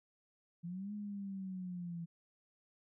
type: linear two-way sweep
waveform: sine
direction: up then down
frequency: 166.5 to 209.6 to 166.5 Hz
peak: -40 dBFS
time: 0.63-2.06 s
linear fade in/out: 20 ms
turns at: 0.93 s
effects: none